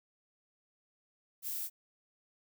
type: noise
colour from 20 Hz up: violet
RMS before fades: -38 dBFS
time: 1.42-1.7 s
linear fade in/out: 50 ms
effects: none